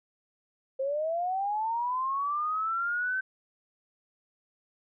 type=linear sweep; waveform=sine; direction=up; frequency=523 to 1545 Hz; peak=-27 dBFS; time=0.79-3.21 s; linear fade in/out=10 ms; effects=none